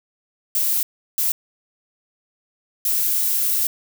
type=noise bursts at uneven times; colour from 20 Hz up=violet; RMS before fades=-20 dBFS; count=3; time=0.55-0.83 / 1.18-1.32 / 2.85-3.67 s; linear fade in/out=2 ms; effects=none